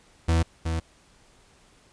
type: tone pair in turn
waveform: 40% pulse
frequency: 82.41 / 81.65 Hz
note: E2 / E2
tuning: 0 / -16 cents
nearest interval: unison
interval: 16 cents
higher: first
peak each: -18 / -24 dBFS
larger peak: first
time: 0.28-0.43 / 0.65-0.8 s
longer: neither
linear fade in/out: 10 ms
effects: pink hiss -58 dBFS RMS until 1.92 s + resampled to 22050 Hz